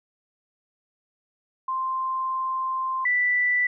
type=tone pair in turn; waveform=sine; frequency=1046.5 / 1975.5 Hz; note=C6 / B6; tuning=0 / 0 cents; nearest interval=major seventh; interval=1100 cents; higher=second; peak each=-24 / -19 dBFS; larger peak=second; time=1.68-3.05 / 3.05-3.67 s; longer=first; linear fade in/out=5 ms; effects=none